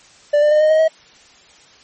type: tone with pitch steps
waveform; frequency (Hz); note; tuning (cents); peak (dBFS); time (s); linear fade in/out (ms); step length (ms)
triangle; 587.3 / 597.2 / 607.3 / 617.6 / 628 / 638.6; D5 / D5 / D#5 / D#5 / D#5 / D#5; 0 / +29 / -42 / -13 / +16 / +45; -8; 0.33-0.882; 10; 92
effects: white hiss -47 dBFS RMS until 1.83 s + MP3 32 kbps